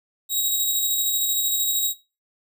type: tone with tremolo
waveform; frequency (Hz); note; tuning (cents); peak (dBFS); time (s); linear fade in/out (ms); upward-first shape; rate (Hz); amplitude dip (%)
10% pulse; 3816; A#7; +40; -12; 0.29-1.94; 50; square; 13; 25
effects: noise-tail reverb RT60 0.3 s tail -19 dB re dry